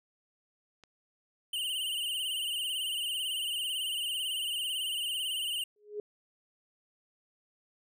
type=click; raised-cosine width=0.2 ms; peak=-36 dBFS; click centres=0.837 s
type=tone with vibrato; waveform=square; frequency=2949 Hz; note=F#7; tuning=6 cents flat; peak=-32 dBFS; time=1.53-5.64 s; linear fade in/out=5 ms; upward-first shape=sine; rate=18 Hz; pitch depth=90 cents each way
type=tone with exponential growth; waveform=sine; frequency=417.2 Hz; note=G#4; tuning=8 cents sharp; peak=-31 dBFS; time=5.76-6 s; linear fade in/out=2 ms; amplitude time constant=51 ms
effects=none